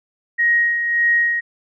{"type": "tone with tremolo", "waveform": "sine", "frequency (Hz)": 1882, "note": "A#6", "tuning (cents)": 16, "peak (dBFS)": -12, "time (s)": [0.38, 1.41], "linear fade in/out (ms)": 20, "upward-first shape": "sine", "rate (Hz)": 1.7, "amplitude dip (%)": 50, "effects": []}